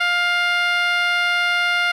10% pulse tone with band-pass filter, 704 Hz, F5, 14 cents sharp, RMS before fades -19 dBFS, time 0-1.92 s, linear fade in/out 10 ms, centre 1600 Hz, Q 1.3, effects none

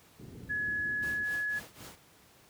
pink low-pass noise, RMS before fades -45 dBFS, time 0.19-1.24 s, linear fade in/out 10 ms, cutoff 380 Hz, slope 24 dB/octave
sine tone, 1693 Hz, G#6, 33 cents sharp, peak -30 dBFS, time 0.49-1.6 s, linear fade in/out 20 ms
pink noise with tremolo, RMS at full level -45 dBFS, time 1.02-1.96 s, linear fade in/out 10 ms, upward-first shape triangle, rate 3.9 Hz, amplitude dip 95%
effects pink hiss -60 dBFS RMS until 2.49 s + high-pass 80 Hz 12 dB/octave

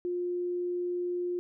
sine tone, 354.4 Hz, F4, 25 cents sharp, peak -29 dBFS, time 0.05-1.39 s, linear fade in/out 0 ms, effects none

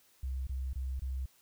sine tone bursts, 65.41 Hz, C2, in tune, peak -33 dBFS, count 4, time 0.23-1.259 s, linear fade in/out 5 ms, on 240 ms, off 23 ms, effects white hiss -66 dBFS RMS until 1.41 s

